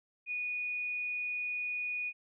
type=tone; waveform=sine; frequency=2465 Hz; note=D#7; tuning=17 cents flat; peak=-33 dBFS; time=0.26-2.13 s; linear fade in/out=50 ms; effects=none